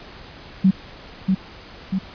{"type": "tone with echo", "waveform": "sine", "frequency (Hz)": 190, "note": "F#3", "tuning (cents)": 46, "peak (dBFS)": -10, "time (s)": [0.64, 0.71], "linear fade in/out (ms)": 10, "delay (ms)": 640, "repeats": 2, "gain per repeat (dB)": -4, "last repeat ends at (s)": 1.99, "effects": ["pink hiss -41 dBFS RMS until 2.14 s", "resampled to 11025 Hz"]}